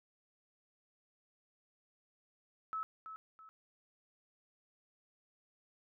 sine tone with echo, 1299 Hz, E6, 26 cents flat, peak -36 dBFS, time 2.73-2.83 s, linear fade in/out 0 ms, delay 330 ms, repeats 2, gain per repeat -9 dB, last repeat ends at 3.49 s, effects none

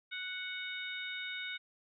harmonic tone, 740 Hz, F#5, in tune, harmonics 2 / 3 / 4 / 5, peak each -43 / -42 / -49 / -43 dBFS, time 0.11-1.58 s, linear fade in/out 20 ms, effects none

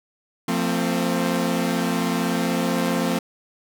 sawtooth chord, F major, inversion none, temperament equal with one note detuned, 174.61 / 225.8 / 261.6 Hz, F3 / A3 / C4, 0 / +45 / 0 cents, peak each -21 dBFS, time 0.48-3.19 s, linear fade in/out 5 ms, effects none

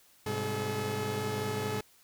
sawtooth tone cluster, 104 / 129 / 197.7 / 428.5 Hz, G#2 / C3 / G3 / A4, +3 / -24 / +15 / -46 cents, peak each -33 / -35 / -37 / -30 dBFS, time 0.26-1.81 s, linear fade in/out 5 ms, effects white hiss -62 dBFS RMS until 2.03 s

